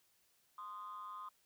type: ring-modulated tone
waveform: triangle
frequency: 98.4 Hz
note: G2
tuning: 7 cents sharp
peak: -39 dBFS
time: 0.58-1.29 s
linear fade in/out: 5 ms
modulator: 1140 Hz
effects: tanh soft clip ceiling -39 dBFS + white hiss -74 dBFS RMS until 1.45 s